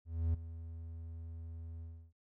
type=tone with ADSR envelope; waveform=triangle; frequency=82.3 Hz; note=E2; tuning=2 cents flat; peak=-26 dBFS; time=0.05-2.13 s; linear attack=290 ms; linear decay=9 ms; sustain=-15 dB; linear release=310 ms; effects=none